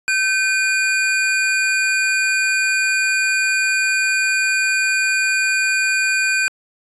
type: tone pair together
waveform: square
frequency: 1540 / 2445 Hz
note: G6 / D#7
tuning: -31 / -31 cents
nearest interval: minor sixth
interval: 800 cents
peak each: -19 dBFS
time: 0.08-6.48 s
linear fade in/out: 0 ms
effects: resampled to 24000 Hz